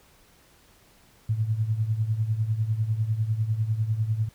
sine tone with tremolo, 110 Hz, A2, in tune, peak -19 dBFS, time 1.29-4.29 s, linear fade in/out 5 ms, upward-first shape triangle, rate 10 Hz, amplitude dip 80%, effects pink hiss -58 dBFS RMS until 4.34 s

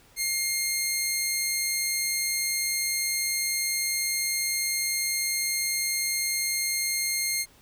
10% pulse tone, 2125 Hz, C7, 26 cents sharp, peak -16 dBFS, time 0.16-7.46 s, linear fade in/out 50 ms, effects pink hiss -57 dBFS RMS until 7.61 s

